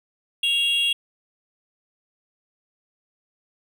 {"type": "tone pair together", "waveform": "triangle", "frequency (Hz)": [2781, 3310], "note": ["F7", "G#7"], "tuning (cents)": [-8, -6], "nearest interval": "minor third", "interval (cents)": 302, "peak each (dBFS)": -19, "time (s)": [0.43, 0.93], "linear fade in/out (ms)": 5, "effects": ["tanh soft clip ceiling -13 dBFS"]}